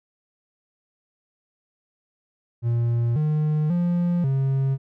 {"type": "tone with pitch steps", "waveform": "triangle", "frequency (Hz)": [117.9, 152.6, 174.6, 135], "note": ["A#2", "D#3", "F3", "C#3"], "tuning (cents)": [20, -33, 0, -45], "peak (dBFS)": -17, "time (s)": [2.62, 4.78], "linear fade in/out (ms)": 50, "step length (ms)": 540, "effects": []}